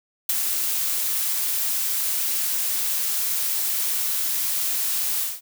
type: noise with ADSR envelope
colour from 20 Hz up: blue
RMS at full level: -19 dBFS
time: 0.29-5.41 s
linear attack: 6 ms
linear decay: 15 ms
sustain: -5 dB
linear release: 200 ms
effects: none